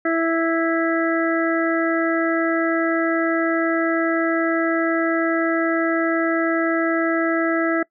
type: harmonic tone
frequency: 329.6 Hz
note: E4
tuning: in tune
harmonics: 1 / 2 / 4 / 5 / 6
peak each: -20 / -23 / -26 / -27 / -28 dBFS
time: 0.05-7.83 s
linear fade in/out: 5 ms
effects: noise-tail reverb RT60 0.1 s tail -23 dB re dry